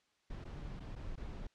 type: noise with dropouts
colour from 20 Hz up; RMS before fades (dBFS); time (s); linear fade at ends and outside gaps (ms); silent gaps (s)
brown; -44; 0.3-1.47; 5; 0.443-0.451 / 0.796-0.803 / 0.954-0.961 / 1.157-1.175
effects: white hiss -75 dBFS RMS until 1.54 s + low-pass 5000 Hz 12 dB/octave